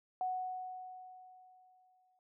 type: tone with exponential decay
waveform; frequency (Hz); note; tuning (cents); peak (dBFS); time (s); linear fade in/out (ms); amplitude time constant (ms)
sine; 740; F#5; 0; -32; 0.21-2.19; 1; 430
effects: none